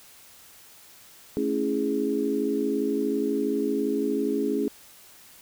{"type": "chord", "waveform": "sine", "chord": "A major seventh", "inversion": "none", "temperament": "equal", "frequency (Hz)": [220, 277.2, 329.6, 415.3], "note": ["A3", "C#4", "E4", "G#4"], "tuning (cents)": [0, 0, 0, 0], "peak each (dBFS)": [-31, -27, -31, -27], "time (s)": [1.37, 4.68], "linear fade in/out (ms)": 0, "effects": ["white hiss -51 dBFS RMS until 5.41 s"]}